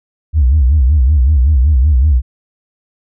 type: tone with vibrato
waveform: sine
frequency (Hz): 69.3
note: C#2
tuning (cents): 0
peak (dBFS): -5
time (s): 0.33-2.22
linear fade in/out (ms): 50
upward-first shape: sine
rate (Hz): 5.3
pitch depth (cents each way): 220
effects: tanh soft clip ceiling -3 dBFS